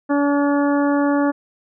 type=harmonic tone; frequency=286 Hz; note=D4; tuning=46 cents flat; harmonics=1 / 2 / 3 / 4 / 5 / 6; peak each=-16 / -22 / -26 / -28 / -30 / -32 dBFS; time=0.09-1.32 s; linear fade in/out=20 ms; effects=none